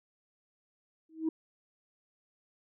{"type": "tone with exponential growth", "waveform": "sine", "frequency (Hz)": 319.8, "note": "D#4", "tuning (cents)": 48, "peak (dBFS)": -23, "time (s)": [1.09, 1.29], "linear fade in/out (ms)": 5, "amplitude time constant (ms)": 43, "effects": ["tanh soft clip ceiling -23 dBFS"]}